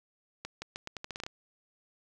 accelerating click train, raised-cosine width 0.2 ms, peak -21 dBFS, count 11, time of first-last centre 0.45-1.265 s, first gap 170 ms, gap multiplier 0.82, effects none

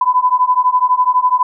sine beating tone pair, 997 / 1009 Hz, B5 / B5, +16 / +37 cents, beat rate 12 Hz, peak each -13 dBFS, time 0.01-1.43 s, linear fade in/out 5 ms, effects none

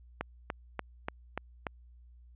click train, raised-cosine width 0.5 ms, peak -18 dBFS, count 6, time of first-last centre 0.21-1.668 s, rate 3.43 Hz, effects added 60 Hz sine -53 dBFS peak until 2.35 s + resampled to 8000 Hz

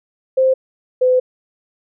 sine tone pair in turn, 523.3 / 507.5 Hz, C5 / B4, 0 / +47 cents, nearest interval minor second, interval 53 cents, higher first, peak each -10 dBFS, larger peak neither, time 0.37-0.54 / 1.01-1.2 s, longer second, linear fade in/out 10 ms, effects none

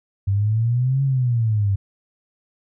sine exponential two-way sweep, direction up then down, 96.5 to 138.59 to 96.5 Hz, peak -16 dBFS, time 0.27-1.76 s, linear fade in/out 10 ms, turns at 1.03 s, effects none

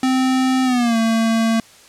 square tone with pitch glide, 259.5 to 225.9 Hz, C4 to A3, -14 to +46 cents, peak -15 dBFS, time 0.03-1.6 s, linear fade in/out 2 ms, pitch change -240 cents, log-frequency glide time 0.64-0.97 s, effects white hiss -46 dBFS RMS until 1.88 s + low-pass 9000 Hz 12 dB/octave

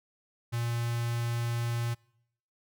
square tone with notch filter, 118 Hz, A#2, 22 cents sharp, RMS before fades -31 dBFS, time 0.52-1.95 s, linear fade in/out 20 ms, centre 450 Hz, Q 0.86, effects noise-tail reverb RT60 0.8 s tail -26 dB re dry

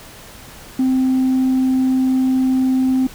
sine tone, 260 Hz, C4, 11 cents flat, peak -11 dBFS, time 0.79-3.07 s, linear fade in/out 5 ms, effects tanh soft clip ceiling -11 dBFS + pink hiss -39 dBFS RMS until 3.14 s

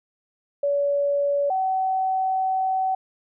sine tone pair in turn, 569 / 758.1 Hz, C#5 / F#5, +45 / +42 cents, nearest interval perfect fourth, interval 497 cents, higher second, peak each -19 / -20 dBFS, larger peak first, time 0.63-1.5 / 1.5-2.95 s, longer second, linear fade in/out 5 ms, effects none

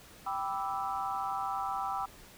sine chord, E minor seventh, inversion first, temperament equal, 784 / 987.8 / 1174.7 / 1318.5 Hz, G5 / B5 / D6 / E6, 0 / 0 / 0 / 0 cents, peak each -35 / -38 / -39 / -38 dBFS, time 0.26-2.06 s, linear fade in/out 10 ms, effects pink hiss -54 dBFS RMS until 2.37 s

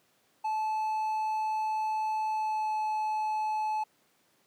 triangle tone with pitch glide, 868 to 861.5 Hz, A5 to A5, -24 to -37 cents, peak -26 dBFS, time 0.44-3.84 s, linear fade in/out 10 ms, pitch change -13 cents, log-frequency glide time 2.3-2.78 s, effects pink hiss -68 dBFS RMS until 4.46 s + high-pass 200 Hz 12 dB/octave

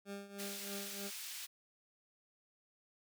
20% pulse tone with tremolo, 200 Hz, G3, 35 cents sharp, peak -37 dBFS, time 0.05-1.11 s, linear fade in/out 50 ms, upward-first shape triangle, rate 3.2 Hz, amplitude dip 80%
pink high-pass noise, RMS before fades -46 dBFS, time 0.38-1.47 s, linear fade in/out 20 ms, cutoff 2700 Hz, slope 12 dB/octave
effects none

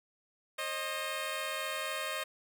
10% pulse tone pair together, 535 / 618.8 Hz, C5 / D#5, +38 / -10 cents, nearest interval minor third, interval 252 cents, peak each -30 / -28 dBFS, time 0.58-2.24 s, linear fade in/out 10 ms, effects none

